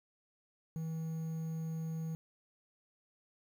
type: tone with quantisation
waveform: triangle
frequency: 161.2 Hz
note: E3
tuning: 38 cents flat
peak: -34 dBFS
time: 0.76-2.15 s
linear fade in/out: 0 ms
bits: 10
effects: none